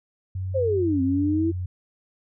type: tone with pitch glide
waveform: sine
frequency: 93.6 to 90.57 Hz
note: F#2 to F#2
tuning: +20 to -36 cents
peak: -26 dBFS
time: 0.35-1.66 s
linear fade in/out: 5 ms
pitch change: -56 cents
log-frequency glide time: 0.78-1.48 s
type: exponential two-way sweep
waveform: sine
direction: down then up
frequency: 552 to 261.6 to 336.3 Hz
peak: -20 dBFS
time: 0.54-1.52 s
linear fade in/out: 20 ms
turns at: 1.02 s
effects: none